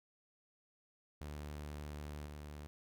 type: tone with level steps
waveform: sawtooth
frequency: 74.1 Hz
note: D2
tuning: 16 cents sharp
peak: -40 / -43 dBFS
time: 1.21-2.67 s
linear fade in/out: 0 ms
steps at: 2.26 s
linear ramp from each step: 5 ms
effects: none